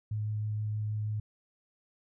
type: tone with vibrato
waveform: sine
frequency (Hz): 106.6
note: G#2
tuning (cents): +46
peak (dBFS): -30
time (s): 0.11-1.2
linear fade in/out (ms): 5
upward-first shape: sine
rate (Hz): 6.3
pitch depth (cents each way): 8
effects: none